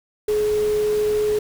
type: tone in noise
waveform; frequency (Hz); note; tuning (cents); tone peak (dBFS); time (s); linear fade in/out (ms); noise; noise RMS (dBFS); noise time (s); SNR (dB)
sine; 422.8; G#4; +31; -17; 0.28-1.39; 5; pink; -35; 0.28-1.39; +15
effects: none